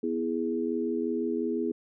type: chord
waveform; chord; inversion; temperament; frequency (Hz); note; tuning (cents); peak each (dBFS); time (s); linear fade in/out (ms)
sine; E major; second; equal; 246.9 / 329.6 / 415.3; B3 / E4 / G#4; 0 / 0 / 0; -31; 0.03-1.72; 5
effects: none